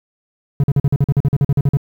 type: tone bursts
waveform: triangle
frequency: 140.4 Hz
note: C#3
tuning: 22 cents sharp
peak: -8 dBFS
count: 15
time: 0.6-1.771 s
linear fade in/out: 2 ms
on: 37 ms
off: 44 ms
effects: 8-bit